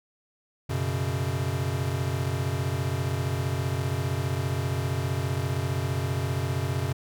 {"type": "chord", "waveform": "square", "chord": "F# suspended fourth", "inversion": "none", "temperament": "equal", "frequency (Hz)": [92.5, 123.47, 138.59], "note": ["F#2", "B2", "C#3"], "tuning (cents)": [0, 0, 0], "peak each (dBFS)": -31, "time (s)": [0.69, 6.93], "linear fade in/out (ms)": 10, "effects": []}